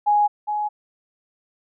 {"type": "tone pair in turn", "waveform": "sine", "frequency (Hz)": [830.6, 839.3], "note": ["G#5", "G#5"], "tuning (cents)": [0, 18], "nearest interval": "unison", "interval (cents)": 18, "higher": "second", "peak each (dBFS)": [-14, -21], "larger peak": "first", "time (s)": [[0.06, 0.28], [0.47, 0.69]], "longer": "neither", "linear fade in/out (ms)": 20, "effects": []}